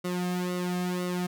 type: tone with flanger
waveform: sawtooth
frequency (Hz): 179.5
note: F3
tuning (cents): +48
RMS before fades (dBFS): -30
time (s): 0.04-1.27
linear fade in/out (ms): 10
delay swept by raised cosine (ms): 1.2 to 2.09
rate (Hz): 2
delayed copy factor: -0.85
effects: none